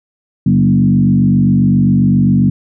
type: tone with frequency modulation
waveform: sine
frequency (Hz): 190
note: F#3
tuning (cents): +46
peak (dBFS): -7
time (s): 0.46-2.5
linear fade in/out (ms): 5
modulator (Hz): 47.5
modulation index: 1.4
effects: none